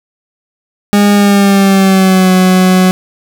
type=tone with pitch glide; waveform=40% pulse; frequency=204.2 to 185.1 Hz; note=G#3 to F#3; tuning=-29 to +1 cents; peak=-4 dBFS; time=0.93-2.91 s; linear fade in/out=0 ms; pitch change=-170 cents; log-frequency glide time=1.14-2.31 s; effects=none